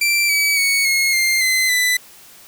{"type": "tone with pitch steps", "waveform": "sawtooth", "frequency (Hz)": [2348, 2285, 2224, 2164, 2106, 2050, 1995.1], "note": ["D7", "D7", "C#7", "C#7", "C7", "C7", "B6"], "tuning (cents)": [-1, -48, 5, -42, 11, -36, 17], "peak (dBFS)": -11, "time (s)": [0.01, 1.97], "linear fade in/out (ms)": 5, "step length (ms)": 280, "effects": ["white hiss -44 dBFS RMS until 2.47 s"]}